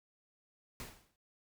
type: noise with exponential decay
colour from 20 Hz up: pink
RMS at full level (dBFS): -43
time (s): 0.8-1.16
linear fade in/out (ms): 1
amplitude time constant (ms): 78
effects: noise-tail reverb RT60 0.1 s tail -18 dB re dry